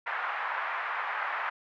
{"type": "band-pass noise", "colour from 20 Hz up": "pink", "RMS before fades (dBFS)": -33, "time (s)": [0.06, 1.5], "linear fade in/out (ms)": 10, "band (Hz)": [860, 2000], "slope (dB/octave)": 24, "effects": []}